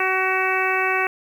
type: harmonic tone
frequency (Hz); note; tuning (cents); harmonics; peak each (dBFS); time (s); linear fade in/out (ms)
376.5; F#4; +30; 1 / 2 / 3 / 4 / 5 / 6 / 7; -26 / -26 / -26 / -26 / -26 / -26 / -26; 0-1.07; 2
effects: 8-bit